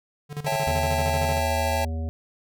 square tone with tremolo, 146.83 Hz, D3, in tune, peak -28 dBFS, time 0.29-1.41 s, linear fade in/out 50 ms, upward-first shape square, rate 13 Hz, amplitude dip 80%
square chord, A dominant seventh, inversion first, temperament just, 550 / 660 / 792 / 880 Hz, C#5 / E5 / G5 / A5, -14 / +2 / +18 / 0 cents, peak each -30 dBFS, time 0.46-1.85 s, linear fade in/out 5 ms
harmonic tone, 80.5 Hz, E2, 41 cents flat, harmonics 1 / 3 / 5 / 7 / 9, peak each -26 / -36 / -44 / -42 / -46 dBFS, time 0.67-2.09 s, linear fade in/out 0 ms
effects none

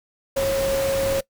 sine tone in noise, 545 Hz, C#5, 29 cents flat, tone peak -19 dBFS, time 0.36-1.21 s, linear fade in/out 10 ms, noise pink, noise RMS -29 dBFS, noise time 0.36-1.21 s, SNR +7 dB, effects noise-tail reverb RT60 0.1 s tail -21 dB re dry

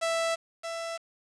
sawtooth tone pair in turn, 661 / 665.2 Hz, E5 / E5, +5 / +16 cents, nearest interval unison, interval 11 cents, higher second, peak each -22 / -29 dBFS, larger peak first, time 0.01-0.36 / 0.63-0.98 s, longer neither, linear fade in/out 20 ms, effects resampled to 22050 Hz + 8-bit

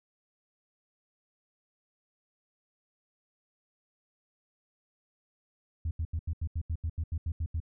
sine tone bursts, 81.1 Hz, E2, 28 cents flat, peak -27 dBFS, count 13, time 5.85-7.602 s, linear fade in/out 5 ms, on 60 ms, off 81 ms, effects tanh soft clip ceiling -26 dBFS

